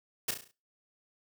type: noise with echo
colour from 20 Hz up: white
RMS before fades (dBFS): -30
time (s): 0.28-0.31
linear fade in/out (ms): 5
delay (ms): 34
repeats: 6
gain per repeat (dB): -6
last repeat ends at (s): 0.514
effects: noise-tail reverb RT60 0.3 s tail -21 dB re dry + high-pass 60 Hz 12 dB/octave